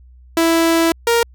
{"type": "tone pair in turn", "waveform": "sawtooth", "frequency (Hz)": [330.5, 467.4], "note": ["E4", "A#4"], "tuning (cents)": [5, 5], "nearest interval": "tritone", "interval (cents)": 600, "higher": "second", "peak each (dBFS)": -8, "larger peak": "neither", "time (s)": [[0.37, 0.92], [1.07, 1.23]], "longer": "first", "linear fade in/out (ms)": 2, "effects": ["added 62 Hz sine -41 dBFS peak until 1.34 s"]}